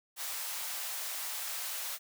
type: high-pass noise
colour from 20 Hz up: white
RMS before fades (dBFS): -38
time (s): 0.16-1.99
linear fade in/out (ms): 50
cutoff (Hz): 600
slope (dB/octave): 24
effects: none